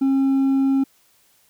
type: tone with hard clipping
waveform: sine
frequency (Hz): 270.2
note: C#4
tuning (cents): -44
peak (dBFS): -16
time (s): 0.01-0.84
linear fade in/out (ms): 10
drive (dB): 2
effects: white hiss -59 dBFS RMS until 1.49 s